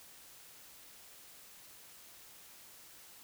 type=silence; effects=white hiss -56 dBFS RMS until 3.23 s